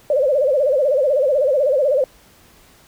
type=tone with vibrato; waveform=sine; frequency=554 Hz; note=C#5; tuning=1 cent flat; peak=-13 dBFS; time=0.1-2.04 s; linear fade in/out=2 ms; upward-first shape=sine; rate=16 Hz; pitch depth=160 cents each way; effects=pink hiss -50 dBFS RMS until 2.87 s